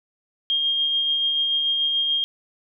sine tone with tremolo, 3224 Hz, G7, 48 cents sharp, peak -18 dBFS, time 0.5-2.24 s, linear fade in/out 0 ms, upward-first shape sine, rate 6.9 Hz, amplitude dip 25%, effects none

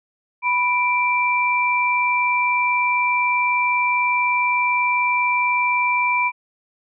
sine tone pair together, 987.6 / 2349 Hz, B5 / D7, 0 / 0 cents, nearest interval octave + minor third, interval 1500 cents, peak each -19 dBFS, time 0.42-6.32 s, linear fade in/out 50 ms, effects none

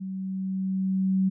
sine tone with level ramp, 190 Hz, F#3, 46 cents sharp, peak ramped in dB -31 to -19 dBFS, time 0-1.3 s, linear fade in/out 20 ms, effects none

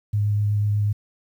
sine tone with vibrato, 103.83 Hz, G#2, in tune, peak -18 dBFS, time 0.13-0.93 s, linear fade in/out 10 ms, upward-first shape sine, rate 8.1 Hz, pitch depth 11 cents each way, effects 9-bit

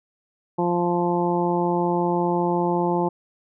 harmonic tone, 174.61 Hz, F3, in tune, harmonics 1 / 2 / 3 / 4 / 5 / 6, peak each -25 / -23 / -29 / -30 / -25 / -34 dBFS, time 0.58-3.09 s, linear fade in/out 10 ms, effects none

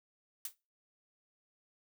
blue noise with exponential decay, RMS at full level -35 dBFS, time 0.45-0.55 s, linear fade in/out 2 ms, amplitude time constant 20 ms, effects noise-tail reverb RT60 0.3 s tail -23 dB re dry

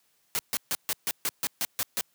white noise bursts, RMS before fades -28 dBFS, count 10, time 0.35-2.01 s, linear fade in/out 0 ms, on 40 ms, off 140 ms, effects white hiss -69 dBFS RMS until 2.14 s + high-pass 100 Hz 12 dB/octave

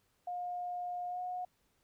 sine tone with pitch glide, 713 to 725 Hz, F5 to F#5, +36 to -35 cents, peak -36 dBFS, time 0.27-1.45 s, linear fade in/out 5 ms, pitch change +29 cents, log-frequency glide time 1.08-1.2 s, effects pink hiss -75 dBFS RMS until 1.83 s

